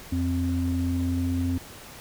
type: tone pair together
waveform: sine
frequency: 87.3 / 261.6 Hz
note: F2 / C4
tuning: 0 / 0 cents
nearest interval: octave + perfect fifth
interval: 1900 cents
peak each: -25 dBFS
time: 0.12-1.58 s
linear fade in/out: 5 ms
effects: tanh soft clip ceiling -16 dBFS + pink hiss -44 dBFS RMS until 2 s